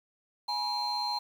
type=tone cluster; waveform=sine; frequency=834 / 969 / 4160 Hz; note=G#5 / B5 / C8; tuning=+7 / -33 / -11 cents; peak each=-33 / -33 / -31 dBFS; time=0.48-1.19 s; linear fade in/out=10 ms; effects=tanh soft clip ceiling -24 dBFS + 9-bit